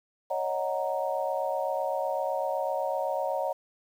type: chord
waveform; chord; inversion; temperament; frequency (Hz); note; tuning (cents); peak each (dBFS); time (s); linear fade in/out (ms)
sine; D# minor seventh; third; equal; 554.4 / 622.3 / 740 / 932.3; C#5 / D#5 / F#5 / A#5; 0 / 0 / 0 / 0; -31 / -32 / -33 / -34; 0.3-3.53; 10
effects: 9-bit